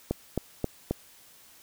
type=click train; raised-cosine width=2 ms; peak=-13 dBFS; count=4; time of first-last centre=0.11-0.91 s; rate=3.75 Hz; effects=white hiss -55 dBFS RMS until 1.62 s